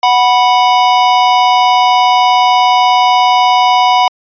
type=tone pair together; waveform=square; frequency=740 / 983.4 Hz; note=F#5 / B5; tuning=0 / -8 cents; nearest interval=perfect fourth; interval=492 cents; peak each=-10 dBFS; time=0.03-4.08 s; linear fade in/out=2 ms; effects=resampled to 11025 Hz